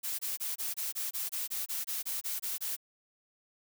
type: noise bursts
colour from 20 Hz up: blue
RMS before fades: -35 dBFS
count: 15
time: 0.03-2.766 s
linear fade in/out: 20 ms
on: 160 ms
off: 24 ms
effects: none